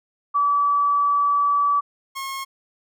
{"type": "tone pair in turn", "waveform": ["sine", "sawtooth"], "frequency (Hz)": [1150, 1082], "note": ["D6", "C#6"], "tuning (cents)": [-37, -42], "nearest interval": "minor second", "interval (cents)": 105, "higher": "first", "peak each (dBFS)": [-16, -24], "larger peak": "first", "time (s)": [[0.34, 1.81], [2.15, 2.45]], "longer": "first", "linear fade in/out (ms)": 20, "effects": []}